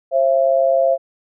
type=tone pair together; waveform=sine; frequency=534.2 / 673 Hz; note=C5 / E5; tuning=+36 / +36 cents; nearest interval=major third; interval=400 cents; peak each=-15 dBFS; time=0.11-0.98 s; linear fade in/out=50 ms; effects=none